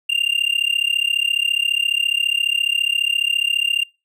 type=tone with amplitude modulation; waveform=triangle; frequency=2794 Hz; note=F7; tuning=in tune; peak=-11 dBFS; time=0.09-3.84 s; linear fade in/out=10 ms; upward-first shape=sine; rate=34.6 Hz; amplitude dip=95%; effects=noise-tail reverb RT60 0.3 s tail -26 dB re dry